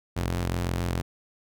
sawtooth ring-modulated tone, 87.5 Hz, F2, 4 cents sharp, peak -19 dBFS, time 0.16-1.02 s, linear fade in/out 10 ms, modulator 23 Hz, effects none

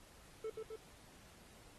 triangle tone with echo, 440 Hz, A4, in tune, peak -37 dBFS, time 0.44-0.5 s, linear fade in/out 5 ms, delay 130 ms, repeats 2, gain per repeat -3 dB, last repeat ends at 0.76 s, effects pink hiss -62 dBFS RMS until 1.78 s + AAC 32 kbps

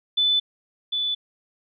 sine tone pair in turn, 3501 / 3479 Hz, A7 / A7, -9 / -20 cents, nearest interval unison, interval 11 cents, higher first, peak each -17 / -22 dBFS, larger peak first, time 0.17-0.4 / 0.92-1.15 s, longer neither, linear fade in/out 10 ms, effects none

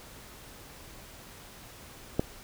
click, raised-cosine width 2 ms, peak -11 dBFS, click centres 2.195 s, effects pink hiss -49 dBFS RMS until 2.43 s

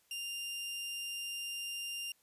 sawtooth tone, 2794 Hz, F7, in tune, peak -35 dBFS, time 0.11-2.12 s, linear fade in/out 2 ms, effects white hiss -71 dBFS RMS until 2.22 s + resampled to 32000 Hz

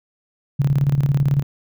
sine tone with tremolo, 140.1 Hz, C#3, 19 cents sharp, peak -12 dBFS, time 0.59-1.43 s, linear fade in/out 10 ms, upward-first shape square, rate 18 Hz, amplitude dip 65%, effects none

